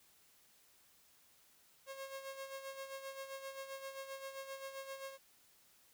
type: tone with tremolo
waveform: sawtooth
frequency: 541 Hz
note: C#5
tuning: 42 cents flat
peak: -39 dBFS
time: 1.86-5.18 s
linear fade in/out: 50 ms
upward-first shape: sine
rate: 7.6 Hz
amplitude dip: 60%
effects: white hiss -68 dBFS RMS until 5.93 s